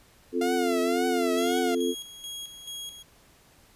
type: chord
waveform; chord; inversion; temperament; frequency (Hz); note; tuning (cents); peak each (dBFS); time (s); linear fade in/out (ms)
sine; F major; second; equal; 261.6 / 349.2 / 440; C4 / F4 / A4; 0 / 0 / 0; -28; 0.32-1.95; 50
type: tone with vibrato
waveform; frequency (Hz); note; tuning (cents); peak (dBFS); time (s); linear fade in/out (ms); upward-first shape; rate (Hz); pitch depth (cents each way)
sawtooth; 695; F5; -9; -25; 0.41-1.75; 5; triangle; 1.9; 140
type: tone with tremolo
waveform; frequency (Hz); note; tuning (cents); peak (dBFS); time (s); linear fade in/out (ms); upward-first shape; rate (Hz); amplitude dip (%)
sawtooth; 3300; G#7; -12; -32; 1.37-3.03; 10; square; 2.3; 60
effects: pink hiss -58 dBFS RMS until 3.75 s + resampled to 32000 Hz